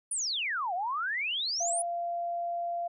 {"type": "exponential two-way sweep", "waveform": "sine", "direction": "down then up", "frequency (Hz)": [10160, 680, 10160], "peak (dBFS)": -29, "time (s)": [0.11, 1.82], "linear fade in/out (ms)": 5, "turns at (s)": 0.74}
{"type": "tone", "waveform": "sine", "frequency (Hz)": 690, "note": "F5", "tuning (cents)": -21, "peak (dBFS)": -30, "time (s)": [1.6, 2.88], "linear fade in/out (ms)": 10}
{"effects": []}